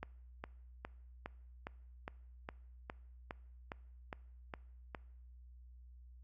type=click train; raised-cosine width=0.5 ms; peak=-27 dBFS; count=13; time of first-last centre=0.03-4.948 s; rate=2.44 Hz; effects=noise-tail reverb RT60 0.8 s tail -23 dB re dry + added 61 Hz sine -54 dBFS peak until 6.23 s